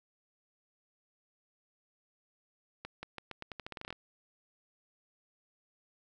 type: accelerating click train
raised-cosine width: 0.3 ms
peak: -25 dBFS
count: 15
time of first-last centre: 2.85-3.927 s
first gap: 180 ms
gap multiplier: 0.85
effects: none